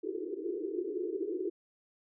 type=band-pass noise; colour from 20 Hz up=white; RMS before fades=-36 dBFS; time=0.03-1.5 s; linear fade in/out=10 ms; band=320 to 430 Hz; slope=96 dB/octave; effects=none